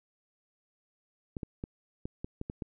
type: clicks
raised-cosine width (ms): 3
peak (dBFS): -23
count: 8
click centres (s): 1.368 / 1.432 / 1.639 / 2.055 / 2.245 / 2.414 / 2.499 / 2.622
effects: none